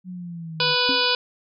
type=linear sweep; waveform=sine; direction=down; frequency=185 to 150 Hz; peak=-31 dBFS; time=0.04-0.76 s; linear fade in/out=50 ms
type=harmonic tone; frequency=493.9 Hz; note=B4; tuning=in tune; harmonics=1 / 2 / 3 / 5 / 6 / 7 / 8 / 9 / 10; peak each=-27 / -27 / -27 / -27 / -27 / -27 / -27 / -27 / -27 dBFS; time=0.6-1.15 s; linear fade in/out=2 ms
type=tone with exponential decay; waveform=sine; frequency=268.3 Hz; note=C4; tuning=44 cents sharp; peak=-22 dBFS; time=0.89-1.11 s; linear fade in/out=0 ms; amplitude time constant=47 ms
effects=none